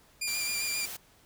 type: tone with vibrato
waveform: 15% pulse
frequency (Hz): 2389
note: D7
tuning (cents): +29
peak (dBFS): -23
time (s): 0.21-0.86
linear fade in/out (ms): 10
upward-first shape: square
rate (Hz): 7.5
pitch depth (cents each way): 19
type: noise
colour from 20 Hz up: white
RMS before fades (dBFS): -40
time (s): 0.27-0.97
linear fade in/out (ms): 10
effects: pink hiss -61 dBFS RMS until 1.25 s